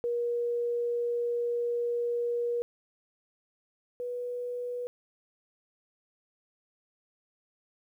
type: tone pair in turn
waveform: sine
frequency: 476.7 / 489.3 Hz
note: A#4 / B4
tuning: +39 / -16 cents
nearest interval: unison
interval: 45 cents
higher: second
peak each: -27 / -32 dBFS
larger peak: first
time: 0.04-2.62 / 4-4.87 s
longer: first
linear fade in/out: 0 ms
effects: 11-bit